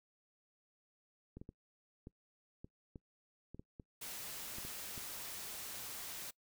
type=clicks; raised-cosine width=3 ms; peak=-36 dBFS; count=12; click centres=1.37 / 1.415 / 1.491 / 2.071 / 2.645 / 2.958 / 3.546 / 3.595 / 3.798 / 4.584 / 4.65 / 4.978 s
type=noise; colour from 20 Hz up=white; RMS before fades=-46 dBFS; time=4.01-6.31 s; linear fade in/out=10 ms
effects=noise-tail reverb RT60 0.1 s tail -23 dB re dry